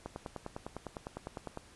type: click train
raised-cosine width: 1 ms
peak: -25 dBFS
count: 16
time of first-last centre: 0.06-1.574 s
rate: 9.91 Hz
effects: pink hiss -58 dBFS RMS until 1.75 s + resampled to 24000 Hz